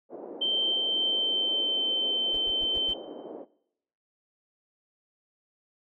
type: band-pass noise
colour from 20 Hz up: white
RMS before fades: -41 dBFS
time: 0.09-3.46 s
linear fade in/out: 50 ms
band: 290 to 560 Hz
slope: 24 dB/octave
type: tone with pitch glide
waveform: sine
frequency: 3118 to 3091 Hz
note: G7 to G7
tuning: -10 to -25 cents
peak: -24 dBFS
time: 0.41-2.94 s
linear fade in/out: 10 ms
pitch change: -15 cents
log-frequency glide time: 0.66-1.77 s
type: noise bursts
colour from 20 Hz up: brown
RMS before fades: -42 dBFS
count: 5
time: 2.33-2.923 s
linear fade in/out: 10 ms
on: 45 ms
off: 92 ms
effects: noise-tail reverb RT60 0.8 s tail -21 dB re dry